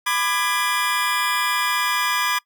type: chord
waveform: 25% pulse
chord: G# diminished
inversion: first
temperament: just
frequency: 996.7 / 1196.1 / 1661.2 Hz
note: B5 / D6 / G#6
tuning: +16 / +31 / 0 cents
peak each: -20 dBFS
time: 0.06-2.39 s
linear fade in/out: 10 ms
effects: noise-tail reverb RT60 0.1 s tail -23 dB re dry